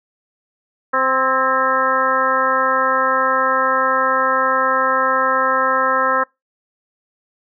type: harmonic tone with a mistuned harmonic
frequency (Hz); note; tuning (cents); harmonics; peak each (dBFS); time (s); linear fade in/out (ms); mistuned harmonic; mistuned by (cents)
261.6; C4; 0; 1 / 2 / 3 / 4 / 5 / 6 / 7; -30 / -21 / -28 / -19 / -18 / -23 / -26; 0.93-6.24; 10; 6; +51
effects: noise-tail reverb RT60 0.2 s tail -25 dB re dry